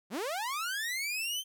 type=linear sweep; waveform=sawtooth; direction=up; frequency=160 to 3148 Hz; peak=-29 dBFS; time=0.1-1.44 s; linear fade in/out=50 ms; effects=none